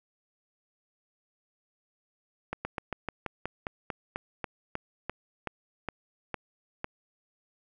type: slowing click train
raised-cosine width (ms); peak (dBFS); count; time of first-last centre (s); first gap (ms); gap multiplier
0.5; -17; 17; 2.53-6.844; 120; 1.1
effects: none